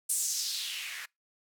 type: noise with band-pass filter sweep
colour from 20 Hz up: blue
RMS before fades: -34 dBFS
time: 0.09-1.06 s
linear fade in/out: 10 ms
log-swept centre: 9300 to 1600 Hz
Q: 2.9
effects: noise-tail reverb RT60 0.2 s tail -26 dB re dry